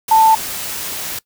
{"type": "tone in noise", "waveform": "sine", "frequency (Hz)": 886, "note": "A5", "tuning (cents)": 12, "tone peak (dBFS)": -7, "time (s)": [0.11, 0.35], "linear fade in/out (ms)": 5, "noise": "white", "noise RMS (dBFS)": -25, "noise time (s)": [0.08, 1.19], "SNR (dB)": 15, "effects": ["noise-tail reverb RT60 0.1 s tail -21 dB re dry"]}